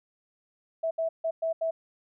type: tone bursts at uneven times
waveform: sine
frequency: 653 Hz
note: E5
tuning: 17 cents flat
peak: -25 dBFS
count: 5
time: 0.83-0.91 / 0.98-1.09 / 1.24-1.31 / 1.42-1.53 / 1.61-1.71 s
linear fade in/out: 10 ms
effects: none